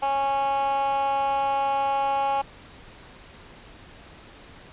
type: tone with high-pass filter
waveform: 15% pulse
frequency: 275.3 Hz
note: C#4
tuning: 12 cents flat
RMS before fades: -24 dBFS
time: 0.02-2.42 s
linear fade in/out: 10 ms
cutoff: 740 Hz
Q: 7.8
effects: pink hiss -47 dBFS RMS until 4.72 s + resampled to 8000 Hz